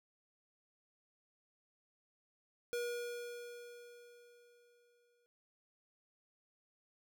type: tone with exponential decay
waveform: square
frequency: 480 Hz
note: B4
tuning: 49 cents flat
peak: -36 dBFS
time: 2.73-5.26 s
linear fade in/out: 0 ms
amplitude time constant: 550 ms
effects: none